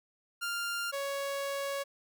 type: tone pair in turn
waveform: sawtooth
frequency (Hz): 1396.9 / 556.9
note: F6 / C#5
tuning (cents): 0 / +8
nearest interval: octave + major third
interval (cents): 1592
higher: first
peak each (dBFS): -29 / -29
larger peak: neither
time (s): 0.41-0.92 / 0.92-1.84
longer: second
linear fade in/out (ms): 20
effects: none